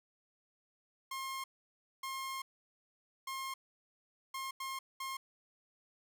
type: tone bursts at uneven times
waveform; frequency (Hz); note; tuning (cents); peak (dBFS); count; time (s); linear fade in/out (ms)
sawtooth; 1068; C6; +35; -35; 6; 1.11-1.44 / 2.03-2.42 / 3.27-3.54 / 4.34-4.51 / 4.6-4.79 / 5-5.17; 5
effects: none